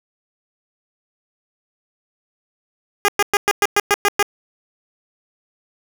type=tone bursts; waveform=10% pulse; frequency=408 Hz; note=G#4; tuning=31 cents flat; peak=-4 dBFS; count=9; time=3.05-4.227 s; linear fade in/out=0 ms; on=33 ms; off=110 ms; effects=none